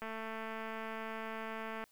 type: click train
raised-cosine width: 0.5 ms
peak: -28 dBFS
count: 405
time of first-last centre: 0.02-1.84 s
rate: 222 Hz
effects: white hiss -69 dBFS RMS until 1.91 s